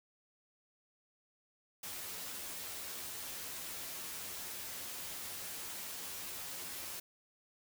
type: noise with comb filter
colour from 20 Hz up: white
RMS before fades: -44 dBFS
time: 1.83-7 s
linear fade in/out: 5 ms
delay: 11 ms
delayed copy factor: +0.55
effects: none